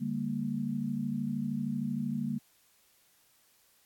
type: chord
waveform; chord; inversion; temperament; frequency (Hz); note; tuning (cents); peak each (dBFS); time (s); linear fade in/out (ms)
sine; G minor; second; equal with one note detuned; 146.83 / 200.2 / 233.1; D3 / G3 / Bb3; 0 / +37 / 0; -37 / -35 / -33; 0-2.39; 20
effects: white hiss -66 dBFS RMS until 3.85 s + AAC 64 kbps